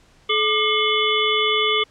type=harmonic tone with a mistuned harmonic; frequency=430 Hz; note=A4; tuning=40 cents flat; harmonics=1 / 3 / 5 / 7 / 8; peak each=-23 / -23 / -23 / -23 / -23 dBFS; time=0.29-1.84 s; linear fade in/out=10 ms; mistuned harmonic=3; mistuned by=-130 cents; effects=pink hiss -55 dBFS RMS until 1.9 s + low-pass 7000 Hz 12 dB/octave